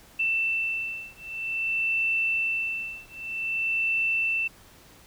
sine beating tone pair, 2671 / 2671.52 Hz, E7 / E7, +22 / +23 cents, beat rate 0.52 Hz, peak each -28 dBFS, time 0.19-4.48 s, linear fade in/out 10 ms, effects pink hiss -53 dBFS RMS until 5.06 s

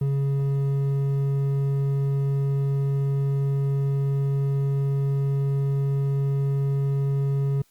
triangle tone with hard clipping, 138.59 Hz, C#3, in tune, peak -22 dBFS, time 0.01-7.62 s, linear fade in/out 5 ms, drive 9 dB, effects white hiss -63 dBFS RMS until 7.7 s + Opus 32 kbps

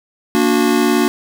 square chord, Bb augmented, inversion none, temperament just, 233.1 / 291.4 / 364.2 Hz, Bb3 / D4 / F#4, 0 / -13 / -27 cents, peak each -17 dBFS, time 0.35-1.08 s, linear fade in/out 0 ms, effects none

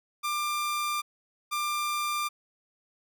sawtooth tone pair in turn, 1191 / 1191 Hz, D6 / D6, +24 / +24 cents, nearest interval unison, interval 0 cents, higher neither, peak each -24 dBFS, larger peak neither, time 0.23-1.02 / 1.51-2.29 s, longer first, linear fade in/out 20 ms, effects none

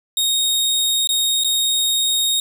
sawtooth tone with dropouts, 3729 Hz, A#7, in tune, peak -13 dBFS, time 0.17-2.4 s, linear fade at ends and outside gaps 2 ms, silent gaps 1.073-1.09 / 1.437-1.445 s, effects 8-bit

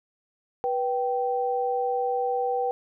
sine tone pair together, 488.7 / 777.8 Hz, B4 / G5, -18 / -14 cents, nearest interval minor sixth, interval 804 cents, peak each -26 dBFS, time 0.64-2.71 s, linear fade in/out 0 ms, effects none

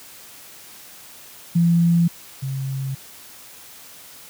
sine tone pair in turn, 170 / 134.65 Hz, F3 / C#3, -46 / -50 cents, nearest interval major third, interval 404 cents, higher first, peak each -13 / -23 dBFS, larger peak first, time 1.55-2.08 / 2.42-2.95 s, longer neither, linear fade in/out 10 ms, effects white hiss -43 dBFS RMS until 4.29 s + high-pass 60 Hz 12 dB/octave

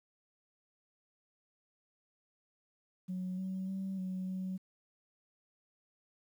sine tone with pitch steps, 184 / 188.5 / 191.9 / 186 / 187 Hz, F#3 / F#3 / G3 / F#3 / F#3, -9 / +32 / -37 / +9 / +19 cents, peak -34 dBFS, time 3.08-4.58 s, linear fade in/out 20 ms, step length 300 ms, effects tanh soft clip ceiling -32 dBFS + 11-bit

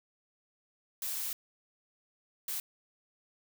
blue noise bursts at uneven times, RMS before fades -36 dBFS, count 2, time 1.02-1.33 / 2.48-2.6 s, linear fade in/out 2 ms, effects none

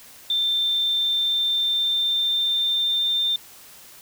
sine tone with pitch glide, 3570 to 3595 Hz, A7 to A7, +24 to +36 cents, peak -19 dBFS, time 0.3-3.36 s, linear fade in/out 2 ms, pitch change +12 cents, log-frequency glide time 0.55-3.12 s, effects white hiss -46 dBFS RMS until 4.01 s

